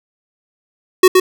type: tone with echo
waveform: square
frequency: 370.9 Hz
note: F#4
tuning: 4 cents sharp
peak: -3 dBFS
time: 1.03-1.08 s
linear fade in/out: 5 ms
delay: 120 ms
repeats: 1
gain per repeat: -4 dB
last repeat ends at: 1.2 s
effects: none